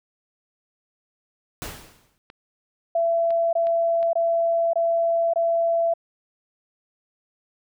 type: noise with exponential decay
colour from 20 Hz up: pink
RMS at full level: -31 dBFS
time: 1.62-2.18 s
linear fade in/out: 0 ms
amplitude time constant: 120 ms
type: clicks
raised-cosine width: 0.3 ms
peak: -26 dBFS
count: 4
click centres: 2.301 / 3.306 / 3.67 / 4.029 s
type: tone bursts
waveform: sine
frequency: 671 Hz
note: E5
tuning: 31 cents sharp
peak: -18 dBFS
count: 5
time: 2.95-5.938 s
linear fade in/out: 5 ms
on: 580 ms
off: 22 ms
effects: none